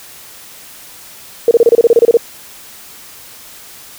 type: tone bursts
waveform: sine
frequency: 466.2 Hz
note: A#4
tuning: in tune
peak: -3 dBFS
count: 12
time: 1.48-2.171 s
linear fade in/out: 2 ms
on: 31 ms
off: 29 ms
effects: white hiss -36 dBFS RMS until 3.98 s